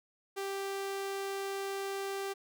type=tone; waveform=sawtooth; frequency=392.5 Hz; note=G4; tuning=2 cents sharp; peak=-31 dBFS; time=0.36-2.34 s; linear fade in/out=20 ms; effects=none